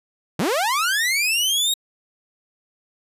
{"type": "linear sweep", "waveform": "sawtooth", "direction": "up", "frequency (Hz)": [134.4, 3800], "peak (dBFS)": -15, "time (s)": [0.39, 1.74], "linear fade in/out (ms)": 5, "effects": ["resampled to 32000 Hz"]}